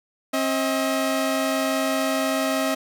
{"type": "tone pair together", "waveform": "sawtooth", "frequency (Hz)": [267.4, 636], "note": ["C4", "D#5"], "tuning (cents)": [38, 38], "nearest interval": "octave + minor third", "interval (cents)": 1500, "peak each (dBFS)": [-20, -20], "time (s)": [0.33, 2.75], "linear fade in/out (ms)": 10, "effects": []}